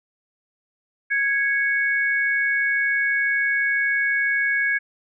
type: tone pair together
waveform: sine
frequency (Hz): 1657 / 2217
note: G#6 / C#7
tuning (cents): -4 / 0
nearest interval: perfect fourth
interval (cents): 504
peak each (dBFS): -20 / -23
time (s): 1.1-4.79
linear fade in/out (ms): 20
effects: none